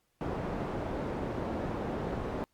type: low-pass noise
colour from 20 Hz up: white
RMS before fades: -35 dBFS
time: 0.21-2.44 s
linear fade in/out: 0 ms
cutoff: 570 Hz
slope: 12 dB/octave
effects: pink hiss -75 dBFS RMS until 2.53 s + Opus 48 kbps